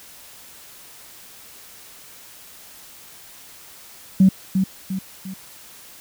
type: tone with echo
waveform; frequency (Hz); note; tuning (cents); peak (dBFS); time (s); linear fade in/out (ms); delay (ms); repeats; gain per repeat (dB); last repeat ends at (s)
sine; 190; F#3; +46; -8; 4.2-4.29; 5; 350; 3; -7; 5.34
effects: tanh soft clip ceiling -4 dBFS + white hiss -44 dBFS RMS until 6 s